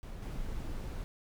brown noise with level steps, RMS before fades -42 / -38 dBFS, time 0.03-1.04 s, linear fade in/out 0 ms, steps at 0.22 s, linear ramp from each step 5 ms, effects none

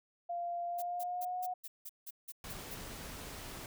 sine tone with pitch glide, 694 to 728.9 Hz, F5 to F#5, -11 to -26 cents, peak -35 dBFS, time 0.29-1.54 s, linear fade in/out 10 ms, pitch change +85 cents, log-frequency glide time 0.66-1.39 s
violet noise bursts, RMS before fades -45 dBFS, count 10, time 0.78-2.75 s, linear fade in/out 10 ms, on 44 ms, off 170 ms
pink noise, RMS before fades -46 dBFS, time 2.44-3.66 s, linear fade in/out 2 ms
effects none

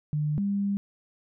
sine tone pair in turn, 150 / 200.2 Hz, D3 / G3, +37 / +37 cents, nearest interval perfect fourth, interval 500 cents, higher second, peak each -24 dBFS, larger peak neither, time 0.13-0.38 / 0.38-0.77 s, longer second, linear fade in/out 0 ms, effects none

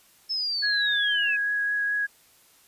sine linear sweep, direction down, 5280 to 2489 Hz, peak -25 dBFS, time 0.29-1.37 s, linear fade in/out 20 ms
sine tone with vibrato, 1661.2 Hz, G#6, in tune, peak -23 dBFS, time 0.62-2.07 s, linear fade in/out 20 ms, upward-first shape triangle, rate 4.7 Hz, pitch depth 12 cents each way
effects white hiss -58 dBFS RMS until 2.67 s + resampled to 32000 Hz

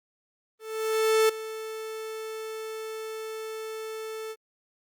45% pulse tone with ADSR envelope, 440 Hz, A4, in tune, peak -18 dBFS, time 0.59-4.36 s, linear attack 700 ms, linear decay 7 ms, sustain -16 dB, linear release 50 ms, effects Opus 32 kbps

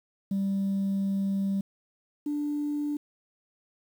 sine tone pair in turn, 196 / 293.7 Hz, G3 / D4, 0 / 0 cents, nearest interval perfect fifth, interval 700 cents, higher second, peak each -23 / -26 dBFS, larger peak first, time 0.31-1.61 / 2.26-2.97 s, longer first, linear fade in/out 5 ms, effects tanh soft clip ceiling -23 dBFS + 9-bit

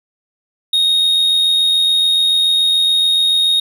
triangle tone with amplitude modulation, 3729 Hz, A#7, in tune, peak -8 dBFS, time 0.73-3.6 s, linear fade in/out 5 ms, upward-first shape sine, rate 87 Hz, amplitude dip 30%, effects none

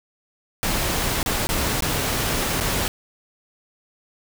pink noise with dropouts, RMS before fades -23 dBFS, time 0.63-2.88 s, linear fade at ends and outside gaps 0 ms, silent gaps 1.229-1.261 / 1.47-1.491 / 1.806-1.823 / 2.602-2.609 s, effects none

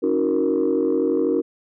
sine chord, D# minor seventh, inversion third, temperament equal with one note detuned, 277.2 / 318 / 370 / 466.2 Hz, C#4 / D#4 / F#4 / A#4, 0 / +38 / 0 / 0 cents, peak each -23 / -22 / -22 / -21 dBFS, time 0.02-1.42 s, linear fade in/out 20 ms, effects tanh soft clip ceiling -11 dBFS

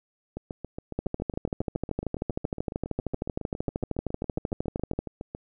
two click trains, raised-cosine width 2 ms, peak -14 / -21 dBFS, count 53 / 37, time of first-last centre 0.99-4.99 / 0.37-5.349 s, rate 13 / 7.23 Hz, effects none

